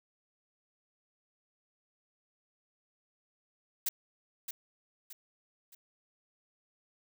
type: noise with echo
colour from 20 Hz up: blue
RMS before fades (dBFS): -31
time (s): 3.86-3.89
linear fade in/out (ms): 5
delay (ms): 620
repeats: 3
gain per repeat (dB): -8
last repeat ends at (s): 5.75
effects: none